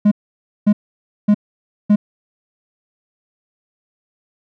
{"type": "tone bursts", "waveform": "triangle", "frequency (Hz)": 207.7, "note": "G#3", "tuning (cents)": 0, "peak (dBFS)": -6, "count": 4, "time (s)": [0.05, 1.96], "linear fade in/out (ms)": 10, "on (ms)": 65, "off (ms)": 550, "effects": []}